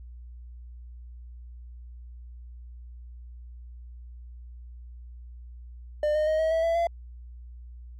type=tone with pitch steps; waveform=triangle; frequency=600 / 612.6 / 625.5 / 638.6 / 652 / 665.7 / 679.7 Hz; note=D5 / D#5 / D#5 / D#5 / E5 / E5 / F5; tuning=+37 / -27 / +9 / +45 / -19 / +17 / -47 cents; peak=-20 dBFS; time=6.03-6.87 s; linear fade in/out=2 ms; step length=120 ms; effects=added 60 Hz sine -41 dBFS peak until 7.99 s